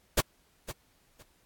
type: noise with echo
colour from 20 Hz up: pink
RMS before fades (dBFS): -23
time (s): 0.17-0.21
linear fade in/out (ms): 10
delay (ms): 510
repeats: 2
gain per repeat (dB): -14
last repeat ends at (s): 1.23
effects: pink hiss -67 dBFS RMS until 1.45 s + AAC 64 kbps